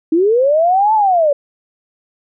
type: linear two-way sweep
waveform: sine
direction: up then down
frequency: 308.4 to 888 to 555 Hz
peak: -9 dBFS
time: 0.12-1.33 s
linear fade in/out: 5 ms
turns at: 0.94 s
effects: none